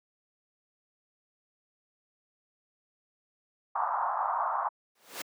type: band-pass noise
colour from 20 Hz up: white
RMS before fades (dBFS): -30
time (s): 3.75-4.69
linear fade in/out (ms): 10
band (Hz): 720 to 1200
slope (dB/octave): 48
type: noise with exponential growth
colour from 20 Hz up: pink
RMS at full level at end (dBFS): -32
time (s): 4.95-5.22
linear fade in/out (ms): 5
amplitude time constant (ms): 57
effects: high-pass 400 Hz 12 dB/octave